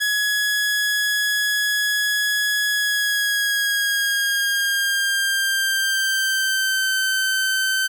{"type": "tone with pitch glide", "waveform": "sawtooth", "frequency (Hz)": [1681, 1541.5], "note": ["G#6", "G6"], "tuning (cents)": [20, -29], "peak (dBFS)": -15, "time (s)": [0, 7.88], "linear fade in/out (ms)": 20, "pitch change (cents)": -149, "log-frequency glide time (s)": [2.69, 6.93], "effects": []}